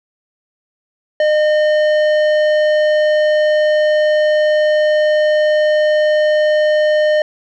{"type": "tone with tanh clipping", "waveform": "sine", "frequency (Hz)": 609, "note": "D#5", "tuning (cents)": -37, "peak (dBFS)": -12, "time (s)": [1.2, 7.22], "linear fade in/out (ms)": 2, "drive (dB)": 12, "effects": []}